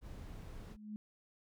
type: noise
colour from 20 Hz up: brown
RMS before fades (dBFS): -48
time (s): 0.01-0.77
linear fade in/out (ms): 50
type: tone with exponential growth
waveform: sine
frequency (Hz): 211.8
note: G#3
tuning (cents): +34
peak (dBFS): -39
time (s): 0.45-0.96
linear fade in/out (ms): 0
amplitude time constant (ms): 110
effects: none